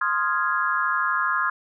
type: chord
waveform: sine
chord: F minor seventh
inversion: second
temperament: equal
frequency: 1046.5 / 1244.5 / 1396.9 / 1661.2 Hz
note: C6 / Eb6 / F6 / Ab6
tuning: 0 / 0 / 0 / 0 cents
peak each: -26 dBFS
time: 0.01-1.5 s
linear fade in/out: 5 ms
effects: none